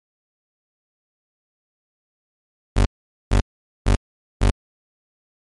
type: tone bursts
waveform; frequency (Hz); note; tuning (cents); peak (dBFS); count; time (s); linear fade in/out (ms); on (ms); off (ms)
30% pulse; 49; G1; 0; -10; 4; 2.76-4.51; 10; 100; 450
effects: MP3 48 kbps